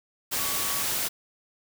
sine tone in noise, 1129 Hz, C#6, 31 cents sharp, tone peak -38 dBFS, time 0.38-0.84 s, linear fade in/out 20 ms, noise white, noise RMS -28 dBFS, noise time 0.31-1.09 s, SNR -13 dB, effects none

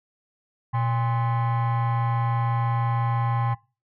sine tone with frequency modulation, 120 Hz, B2, 49 cents flat, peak -18 dBFS, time 0.73-3.55 s, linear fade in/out 20 ms, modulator 926 Hz, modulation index 0.71, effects noise-tail reverb RT60 0.3 s tail -22 dB re dry + tanh soft clip ceiling -20 dBFS

